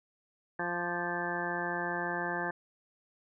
harmonic tone with a mistuned harmonic, 174.61 Hz, F3, in tune, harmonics 1 / 2 / 3 / 4 / 5 / 6 / 7 / 9 / 10, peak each -42 / -39 / -42 / -40 / -39 / -44 / -45 / -38 / -38 dBFS, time 0.59-2.51 s, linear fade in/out 5 ms, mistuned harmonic 7, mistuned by -36 cents, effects none

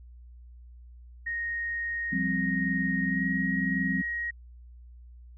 sine tone with pitch glide, 1864.7 to 1889.6 Hz, A#6 to A#6, 0 to +23 cents, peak -29 dBFS, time 1.26-4.31 s, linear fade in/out 10 ms, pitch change +23 cents, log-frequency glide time 3.06-3.24 s
sine chord, F suspended second, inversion none, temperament just, 174.61 / 196.44 / 261.9 Hz, F3 / G3 / C4, 0 / +4 / +2 cents, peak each -31 dBFS, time 2.12-4.02 s, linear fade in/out 10 ms
effects added 60 Hz sine -46 dBFS peak until 5.37 s

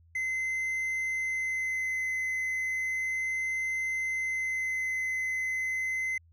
triangle tone with vibrato, 2054 Hz, C7, 33 cents flat, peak -27 dBFS, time 0.15-6.18 s, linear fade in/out 5 ms, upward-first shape sine, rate 0.34 Hz, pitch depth 8 cents each way, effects added 83 Hz sine -57 dBFS peak until 6.32 s

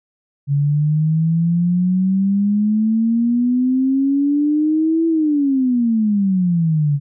sine exponential two-way sweep, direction up then down, 140 to 331.4 to 140 Hz, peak -13 dBFS, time 0.47-7 s, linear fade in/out 50 ms, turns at 5.07 s, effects none

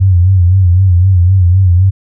sine tone with vibrato, 91.6 Hz, F#2, 17 cents flat, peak -4 dBFS, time 0-1.91 s, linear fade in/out 20 ms, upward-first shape sine, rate 3.9 Hz, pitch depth 93 cents each way, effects none

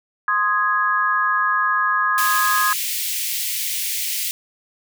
sine chord, Ab major, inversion first, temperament equal, 1046.5 / 1244.5 / 1661.2 Hz, C6 / Eb6 / Ab6, 0 / 0 / 0 cents, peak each -22 / -20 / -20 dBFS, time 0.28-2.73 s, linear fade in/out 2 ms
white high-pass noise, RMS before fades -24 dBFS, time 2.18-4.31 s, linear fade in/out 0 ms, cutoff 2000 Hz, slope 48 dB/octave
effects none

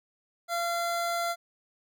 25% pulse tone, 686 Hz, F5, 31 cents flat, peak -24 dBFS, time 0.48-1.36 s, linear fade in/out 50 ms, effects none

